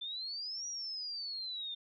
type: exponential two-way sweep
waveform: sine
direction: up then down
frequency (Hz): 3520 to 5800 to 3590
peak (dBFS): -38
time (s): 0.01-1.75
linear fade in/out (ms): 10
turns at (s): 0.67
effects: none